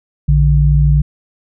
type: tone pair together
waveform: sine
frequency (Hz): 58.36 / 146.83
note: A#1 / D3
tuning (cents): +3 / 0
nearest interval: octave + major third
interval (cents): 1597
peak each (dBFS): -10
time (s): 0.28-1.02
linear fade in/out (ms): 10
effects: none